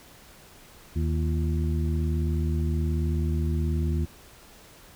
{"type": "harmonic tone with a mistuned harmonic", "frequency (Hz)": 78.8, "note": "D#2", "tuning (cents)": 23, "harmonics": [1, 2, 3, 4], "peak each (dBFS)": [-24, -30, -34, -36], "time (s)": [0.95, 4.06], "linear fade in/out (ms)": 20, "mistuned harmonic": 4, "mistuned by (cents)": 150, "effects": ["pink hiss -51 dBFS RMS until 4.95 s"]}